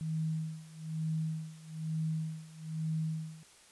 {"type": "tone with tremolo", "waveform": "sine", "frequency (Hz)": 158.7, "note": "D#3", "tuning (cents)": 35, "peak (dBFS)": -30, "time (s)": [0.01, 3.43], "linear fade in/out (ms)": 0, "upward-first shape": "sine", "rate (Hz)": 1.1, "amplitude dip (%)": 90, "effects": ["white hiss -59 dBFS RMS until 3.71 s", "resampled to 24000 Hz"]}